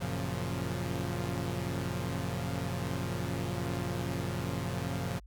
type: chord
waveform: sawtooth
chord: Gb major seventh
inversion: none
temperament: equal with one note detuned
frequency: 92.5 / 116.54 / 137.48 / 174.61 Hz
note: Gb2 / Bb2 / Db3 / F3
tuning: 0 / 0 / -14 / 0 cents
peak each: -34 dBFS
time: 0-5.2 s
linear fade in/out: 20 ms
effects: added 50 Hz sine -49 dBFS peak until 5.26 s